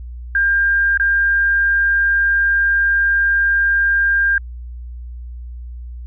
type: tone with dropouts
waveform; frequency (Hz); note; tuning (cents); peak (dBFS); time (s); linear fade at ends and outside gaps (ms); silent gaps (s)
sine; 1600; G6; +35; -12; 0.35-4.38; 2; 0.975-0.998
effects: added 60 Hz sine -28 dBFS peak until 6.06 s

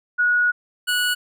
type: tone pair in turn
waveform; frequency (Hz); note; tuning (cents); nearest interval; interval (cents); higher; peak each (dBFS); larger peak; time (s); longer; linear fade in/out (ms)
sine / 25% pulse; 1457 / 1468; F#6 / F#6; -27 / -14; unison; 13; second; -15; neither; 0.18-0.52 / 0.87-1.15; first; 20
effects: none

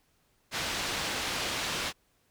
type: low-pass noise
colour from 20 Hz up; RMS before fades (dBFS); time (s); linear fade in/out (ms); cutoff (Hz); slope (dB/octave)
white; -33; 0.51-1.93; 50; 4400; 12
effects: pink hiss -70 dBFS RMS until 2.3 s

